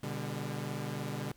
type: chord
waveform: sawtooth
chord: G major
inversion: first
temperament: equal with one note detuned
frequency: 123.47 / 146.83 / 201 Hz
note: B2 / D3 / G3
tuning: 0 / 0 / +44 cents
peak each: -36 / -35 / -37 dBFS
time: 0.03-1.32 s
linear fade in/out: 5 ms
effects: pink hiss -65 dBFS RMS until 1.36 s